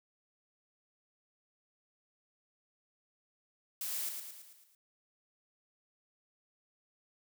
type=noise with echo; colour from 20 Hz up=blue; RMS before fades=-38 dBFS; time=3.81-4.09 s; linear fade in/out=2 ms; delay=110 ms; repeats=6; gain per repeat=-5 dB; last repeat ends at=4.75 s; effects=none